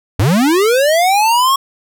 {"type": "linear sweep", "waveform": "square", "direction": "up", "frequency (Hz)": [82.41, 1108.7], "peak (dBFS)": -10, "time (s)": [0.19, 1.56], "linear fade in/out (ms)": 5, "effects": []}